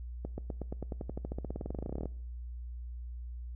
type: accelerating click train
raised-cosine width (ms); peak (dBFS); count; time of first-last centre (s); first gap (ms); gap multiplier
2; -24; 30; 0.25-2.057; 130; 0.94
effects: noise-tail reverb RT60 0.6 s tail -22 dB re dry + added 60 Hz sine -39 dBFS peak until 3.55 s